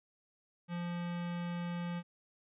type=tone with notch filter; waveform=square; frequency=173.7 Hz; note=F3; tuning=9 cents flat; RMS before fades=-38 dBFS; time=0.68-2.03 s; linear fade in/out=50 ms; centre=420 Hz; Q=1.7; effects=resampled to 8000 Hz